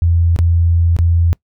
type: tone with dropouts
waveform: sine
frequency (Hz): 84.6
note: E2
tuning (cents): +45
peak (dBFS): -9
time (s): 0.02-1.33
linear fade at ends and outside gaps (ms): 0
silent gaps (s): 0.362-0.389 / 0.965-0.988
effects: noise-tail reverb RT60 0.1 s tail -24 dB re dry